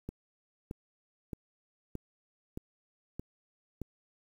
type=click train; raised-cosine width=3 ms; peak=-25 dBFS; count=7; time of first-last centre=0.09-3.817 s; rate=1.61 Hz; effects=9-bit